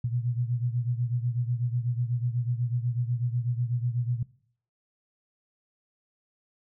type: beating tone pair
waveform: sine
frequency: 119.2 / 127.3 Hz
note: A#2 / C3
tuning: +39 / -47 cents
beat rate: 8.1 Hz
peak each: -27 / -31 dBFS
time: 0.04-4.23 s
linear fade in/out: 5 ms
effects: noise-tail reverb RT60 0.6 s tail -21 dB re dry